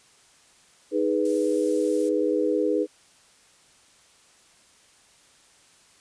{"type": "chord", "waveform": "sine", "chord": "G# minor", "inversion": "second", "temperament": "equal", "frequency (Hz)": [311.1, 415.3, 493.9], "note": ["D#4", "G#4", "B4"], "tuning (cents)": [0, 0, 0], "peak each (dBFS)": -25, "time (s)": [0.91, 2.87], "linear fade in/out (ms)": 50}
{"type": "noise", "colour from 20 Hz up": "violet", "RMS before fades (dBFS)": -37, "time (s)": [1.25, 2.09], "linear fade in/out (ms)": 2}
{"effects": ["white hiss -57 dBFS RMS until 6 s", "resampled to 22050 Hz"]}